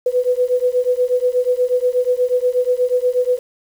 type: beating tone pair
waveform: sine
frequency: 494.2 / 502.5 Hz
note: B4 / B4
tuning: +1 / +30 cents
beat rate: 8.3 Hz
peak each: -17 dBFS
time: 0.06-3.39 s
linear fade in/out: 5 ms
effects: 7-bit